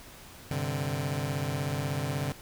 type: chord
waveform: sawtooth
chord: G suspended fourth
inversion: none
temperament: just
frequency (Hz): 98 / 130.67 / 147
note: G2 / C3 / D3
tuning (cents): 0 / -2 / +2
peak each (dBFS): -33 / -29 / -28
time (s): 0.51-2.32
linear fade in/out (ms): 0
effects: pink hiss -49 dBFS RMS until 2.41 s